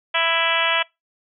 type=harmonic tone with a mistuned harmonic; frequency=330.9 Hz; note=E4; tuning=7 cents sharp; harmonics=2 / 3 / 4 / 5 / 6 / 7 / 8 / 9 / 10; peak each=-26 / -26 / -26 / -26 / -26 / -26 / -26 / -26 / -26 dBFS; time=0.14-0.83 s; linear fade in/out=10 ms; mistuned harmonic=7; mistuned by=+17 cents; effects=noise-tail reverb RT60 0.2 s tail -24 dB re dry